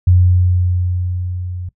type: tone with level ramp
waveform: sine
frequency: 89.9 Hz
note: F#2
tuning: 49 cents flat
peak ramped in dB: -6 to -23 dBFS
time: 0.07-1.69 s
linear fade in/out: 5 ms
effects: noise-tail reverb RT60 0.1 s tail -18 dB re dry